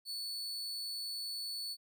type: tone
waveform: 40% pulse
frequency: 4445 Hz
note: C#8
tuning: 4 cents sharp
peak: -37 dBFS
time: 0.05-1.77 s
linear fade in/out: 50 ms
effects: none